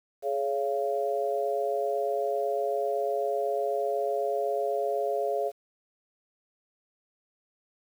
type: tone cluster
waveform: sine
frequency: 421.1 / 559 / 687 Hz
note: G#4 / C#5 / F5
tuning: +24 / +14 / -29 cents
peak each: -30 dBFS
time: 0.22-5.52 s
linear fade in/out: 50 ms
effects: 9-bit